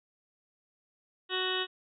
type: harmonic tone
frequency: 371.3 Hz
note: F#4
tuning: 6 cents sharp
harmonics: 1 / 2 / 3 / 4 / 5 / 7 / 8 / 9 / 10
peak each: -35 / -43 / -39 / -39 / -38 / -42 / -35 / -39 / -37 dBFS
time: 1.29-1.67 s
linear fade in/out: 50 ms
effects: none